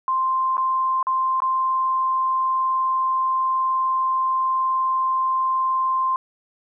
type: tone with dropouts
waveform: sine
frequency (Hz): 1046.5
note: C6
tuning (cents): 0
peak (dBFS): -18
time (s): 0.08-6.16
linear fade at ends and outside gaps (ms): 1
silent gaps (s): 0.569-0.579 / 1.028-1.069 / 1.403-1.42
effects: none